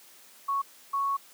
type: tone bursts at uneven times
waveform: sine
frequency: 1108.7 Hz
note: C#6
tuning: in tune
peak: -25 dBFS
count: 2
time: 0.48-0.62 / 0.93-1.17 s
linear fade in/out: 10 ms
effects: white hiss -54 dBFS RMS until 1.33 s + high-pass 200 Hz 12 dB/octave